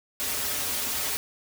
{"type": "noise with comb filter", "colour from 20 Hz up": "white", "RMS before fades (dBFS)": -29, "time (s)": [0.2, 1.17], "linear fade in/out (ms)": 0, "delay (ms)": 5.9, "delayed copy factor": -0.9, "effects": []}